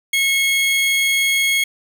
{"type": "tone pair together", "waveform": "45% pulse", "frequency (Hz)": [2180, 3283], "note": ["C#7", "G#7"], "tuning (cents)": [-29, -21], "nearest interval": "perfect fifth", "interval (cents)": 708, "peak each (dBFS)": [-16, -20], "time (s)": [0.13, 1.64], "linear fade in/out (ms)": 5, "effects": []}